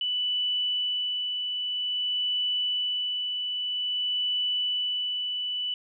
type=tone with tremolo; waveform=sine; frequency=2975 Hz; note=F#7; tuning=9 cents sharp; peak=-24 dBFS; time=0.01-5.74 s; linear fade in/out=2 ms; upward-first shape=sine; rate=0.51 Hz; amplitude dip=35%; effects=none